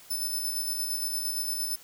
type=tone with tremolo; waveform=5% pulse; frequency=5274 Hz; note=E8; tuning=in tune; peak=-22 dBFS; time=0.1-1.76 s; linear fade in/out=10 ms; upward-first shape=square; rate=8.7 Hz; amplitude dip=30%; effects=white hiss -52 dBFS RMS until 1.83 s